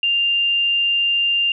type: tone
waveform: sine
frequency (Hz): 2794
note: F7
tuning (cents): 0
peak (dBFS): -15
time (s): 0.03-1.52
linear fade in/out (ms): 2
effects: none